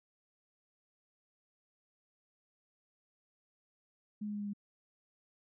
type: tone with pitch steps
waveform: sine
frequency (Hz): 209.8 / 208.1 / 206.4 / 204.8 / 203.1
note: G#3 / G#3 / G#3 / G#3 / G#3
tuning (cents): +18 / +4 / -10 / -24 / -38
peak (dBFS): -36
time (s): 4.21-4.535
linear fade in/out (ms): 10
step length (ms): 65
effects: none